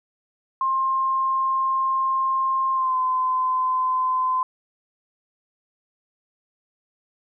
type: tone with pitch glide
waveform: sine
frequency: 1060 to 1026.9 Hz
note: C6 to C6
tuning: +22 to -33 cents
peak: -19 dBFS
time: 0.61-4.43 s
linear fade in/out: 2 ms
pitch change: -55 cents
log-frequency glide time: 2.73-2.97 s
effects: none